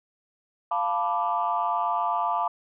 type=chord; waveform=sine; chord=B half-diminished seventh; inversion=second; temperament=equal; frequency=698.5 / 880 / 987.8 / 1174.7 Hz; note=F5 / A5 / B5 / D6; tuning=0 / 0 / 0 / 0 cents; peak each=-28 dBFS; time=0.71-2.48 s; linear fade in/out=5 ms; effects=tanh soft clip ceiling -14 dBFS